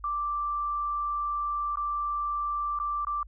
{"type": "tone with dropouts", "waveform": "sine", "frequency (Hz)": 1174, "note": "D6", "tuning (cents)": -1, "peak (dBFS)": -27, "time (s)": [0.04, 3.23], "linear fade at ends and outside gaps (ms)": 2, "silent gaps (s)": [[1.757, 1.771], [2.789, 2.799], [3.049, 3.069]], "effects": ["added 50 Hz sine -45 dBFS peak until 3.27 s"]}